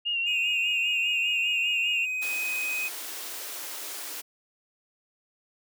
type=tone with vibrato; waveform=sine; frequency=2794 Hz; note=F7; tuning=in tune; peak=-25 dBFS; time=0.05-2.06 s; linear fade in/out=20 ms; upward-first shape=sine; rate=5 Hz; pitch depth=43 cents each way
type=tone; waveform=triangle; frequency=2512 Hz; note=D#7; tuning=16 cents sharp; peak=-26 dBFS; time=0.26-2.89 s; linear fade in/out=20 ms
type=high-pass noise; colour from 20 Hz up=white; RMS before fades=-37 dBFS; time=2.21-4.22 s; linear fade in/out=20 ms; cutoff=270 Hz; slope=96 dB/octave
effects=none